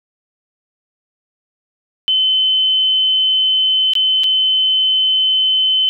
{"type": "tone with dropouts", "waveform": "sine", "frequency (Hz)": 3054, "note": "G7", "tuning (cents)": -46, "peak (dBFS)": -11, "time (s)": [2.08, 5.89], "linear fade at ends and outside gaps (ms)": 0, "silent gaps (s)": [[3.935, 3.953], [4.235, 4.241]], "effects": []}